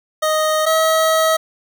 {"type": "tone pair in turn", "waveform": "25% pulse", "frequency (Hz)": [622.3, 640.5], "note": ["D#5", "E5"], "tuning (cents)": [0, -50], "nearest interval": "unison", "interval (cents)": 50, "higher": "second", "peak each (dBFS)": [-11, -9], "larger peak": "second", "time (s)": [[0.22, 0.66], [0.66, 1.37]], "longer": "second", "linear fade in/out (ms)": 10, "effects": []}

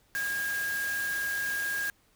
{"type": "tone in noise", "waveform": "sine", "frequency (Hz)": 1628, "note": "G#6", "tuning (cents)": -35, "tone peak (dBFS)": -29, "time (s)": [0.15, 1.9], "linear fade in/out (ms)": 0, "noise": "white", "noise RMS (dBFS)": -39, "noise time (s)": [0.15, 1.9], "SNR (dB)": 7, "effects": ["pink hiss -66 dBFS RMS until 2.15 s"]}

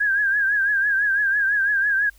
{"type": "tone with vibrato", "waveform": "sine", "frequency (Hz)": 1627, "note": "G#6", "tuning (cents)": -36, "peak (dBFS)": -17, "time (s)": [0, 2.1], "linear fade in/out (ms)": 10, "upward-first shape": "triangle", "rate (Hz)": 6, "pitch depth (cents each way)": 92, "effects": ["added 50 Hz sine -50 dBFS peak until 2.18 s", "white hiss -57 dBFS RMS until 2.18 s"]}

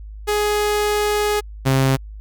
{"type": "tone pair in turn", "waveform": "sawtooth", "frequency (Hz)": [417.6, 133.64], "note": ["G#4", "C3"], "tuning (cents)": [10, 37], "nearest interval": "octave + minor sixth", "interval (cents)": 1973, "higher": "first", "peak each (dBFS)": [-13, -10], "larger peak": "second", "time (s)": [[0.27, 1.41], [1.65, 1.97]], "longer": "first", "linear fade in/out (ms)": 20, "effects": ["added 52 Hz sine -32 dBFS peak until 2.2 s"]}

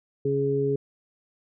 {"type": "harmonic tone", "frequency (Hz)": 139, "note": "C#3", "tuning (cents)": 5, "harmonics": [1, 2, 3], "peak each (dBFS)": [-28, -31, -23], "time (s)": [0.25, 0.76], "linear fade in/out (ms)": 5, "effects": []}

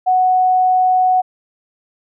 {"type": "tone", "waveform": "sine", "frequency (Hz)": 740, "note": "F#5", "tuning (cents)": 0, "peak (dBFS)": -10, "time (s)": [0.06, 1.22], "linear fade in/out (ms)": 20, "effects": []}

